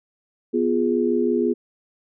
sine chord, F diminished, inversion second, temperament equal, 246.9 / 349.2 / 415.3 Hz, Cb4 / F4 / Ab4, 0 / 0 / 0 cents, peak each -22 dBFS, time 0.53-1.54 s, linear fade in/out 20 ms, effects none

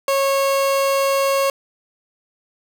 30% pulse tone, 548 Hz, C#5, 20 cents flat, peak -13 dBFS, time 0.08-1.5 s, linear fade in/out 2 ms, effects none

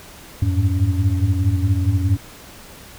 sine tone cluster, 88.4 / 100.7 / 105.4 / 281.7 Hz, F2 / G2 / G#2 / C#4, +22 / +47 / +26 / +28 cents, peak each -18 / -21 / -21 / -26 dBFS, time 0.42-2.17 s, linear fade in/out 5 ms, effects pink hiss -41 dBFS RMS until 2.98 s

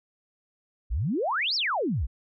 sine exponential two-way sweep, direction up then down, 46.6 to 5630 to 48.74 Hz, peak -24 dBFS, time 0.9-2.07 s, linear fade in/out 20 ms, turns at 1.55 s, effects none

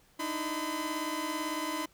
sawtooth tone cluster, 300.2 / 318.2 / 1014 Hz, D4 / D#4 / B5, +38 / +39 / +45 cents, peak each -34 / -33 / -32 dBFS, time 0.19-1.86 s, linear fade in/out 10 ms, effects pink hiss -64 dBFS RMS until 1.93 s

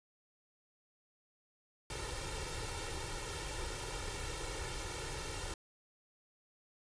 pink noise with comb filter, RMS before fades -41 dBFS, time 1.9-5.54 s, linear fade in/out 2 ms, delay 2.2 ms, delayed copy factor +0.85, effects resampled to 22050 Hz

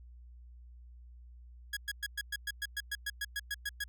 sawtooth tone bursts, 1661.2 Hz, G#6, in tune, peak -30 dBFS, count 15, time 1.73-3.84 s, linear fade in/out 5 ms, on 38 ms, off 110 ms, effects added 60 Hz sine -50 dBFS peak until 3.88 s

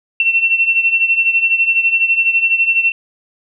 sine beating tone pair, 2702 / 2714 Hz, E7 / E7, +42 / +50 cents, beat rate 12 Hz, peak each -12 / -17 dBFS, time 0.2-2.92 s, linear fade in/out 2 ms, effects none

